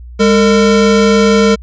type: tone pair together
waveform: square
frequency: 203.6 / 452.9 Hz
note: G#3 / A#4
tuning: -34 / -50 cents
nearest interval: octave + major second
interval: 1384 cents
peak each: -10 dBFS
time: 0.19-1.56 s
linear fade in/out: 20 ms
effects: added 60 Hz sine -28 dBFS peak until 1.62 s + resampled to 16000 Hz